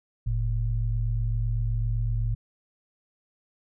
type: tone pair together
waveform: sine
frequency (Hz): 44.92 / 112.8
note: F1 / A2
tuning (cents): +50 / +44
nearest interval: octave + major third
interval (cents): 1594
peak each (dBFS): -26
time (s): 0.26-2.35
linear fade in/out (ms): 10
effects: none